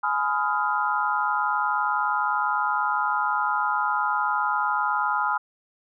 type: chord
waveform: sine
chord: F half-diminished seventh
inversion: first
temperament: just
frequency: 838.1 / 1005.8 / 1257.2 / 1396.9 Hz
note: Ab5 / Cb6 / Eb6 / F6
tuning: +16 / +31 / +18 / 0 cents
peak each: -27 dBFS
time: 0.03-5.38 s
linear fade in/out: 10 ms
effects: none